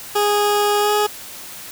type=tone with pitch glide; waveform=20% pulse; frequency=413.3 to 418.1 Hz; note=G#4 to G#4; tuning=-8 to +12 cents; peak=-10 dBFS; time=0.15-1.07 s; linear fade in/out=10 ms; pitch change=+20 cents; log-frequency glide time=0.79-0.92 s; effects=white hiss -35 dBFS RMS until 1.71 s